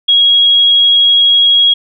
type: tone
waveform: sine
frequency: 3304 Hz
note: G#7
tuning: 10 cents flat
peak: -5 dBFS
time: 0.08-1.74 s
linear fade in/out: 10 ms
effects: none